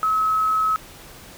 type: tone with quantisation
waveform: sine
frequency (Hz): 1286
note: E6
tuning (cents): -43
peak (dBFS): -17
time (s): 0.03-0.76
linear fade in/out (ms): 0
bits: 7
effects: pink hiss -43 dBFS RMS until 1.37 s